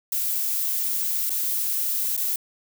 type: noise with dropouts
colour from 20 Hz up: violet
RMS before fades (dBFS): -25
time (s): 0.12-2.36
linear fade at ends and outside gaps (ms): 2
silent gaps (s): 1.296-1.303 / 2.166-2.176
effects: none